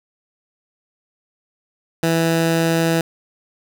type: tone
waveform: 15% pulse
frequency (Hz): 164.81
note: E3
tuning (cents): 0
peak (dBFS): -9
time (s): 2.03-3.01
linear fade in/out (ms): 2
effects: none